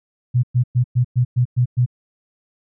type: tone bursts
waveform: sine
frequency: 123.47 Hz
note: B2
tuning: in tune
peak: -12 dBFS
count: 8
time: 0.34-1.862 s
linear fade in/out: 20 ms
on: 94 ms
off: 110 ms
effects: none